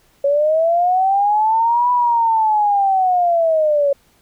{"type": "linear two-way sweep", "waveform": "sine", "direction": "up then down", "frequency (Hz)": [554.4, 987.8, 554.4], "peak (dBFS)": -12, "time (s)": [0.24, 3.93], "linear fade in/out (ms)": 5, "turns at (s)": 1.91, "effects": ["pink hiss -56 dBFS RMS until 4.21 s"]}